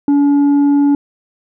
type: tone with tanh clipping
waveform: sine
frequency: 285.3 Hz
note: C#4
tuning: 50 cents sharp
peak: -9 dBFS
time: 0.08-0.95 s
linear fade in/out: 2 ms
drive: 4 dB
effects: none